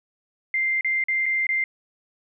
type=tone with dropouts; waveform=sine; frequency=2093 Hz; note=C7; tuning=in tune; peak=-20 dBFS; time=0.54-1.64 s; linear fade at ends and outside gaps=2 ms; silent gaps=0.81-0.846 / 1.039-1.084 / 1.258-1.262 / 1.468-1.49 s; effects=none